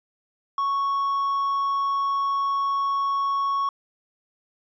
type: tone with hard clipping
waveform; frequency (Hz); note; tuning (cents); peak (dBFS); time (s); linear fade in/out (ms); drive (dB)
triangle; 1108.7; C#6; 0; -22; 0.58-3.69; 2; 5
effects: resampled to 16000 Hz